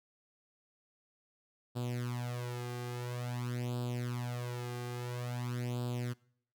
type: tone with flanger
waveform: sawtooth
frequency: 122.2 Hz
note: B2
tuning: 18 cents flat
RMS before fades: -38 dBFS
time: 1.75-6.14 s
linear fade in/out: 20 ms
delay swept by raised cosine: 0.24 to 2.54 ms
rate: 0.49 Hz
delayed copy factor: +0.8
effects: noise-tail reverb RT60 0.6 s tail -23 dB re dry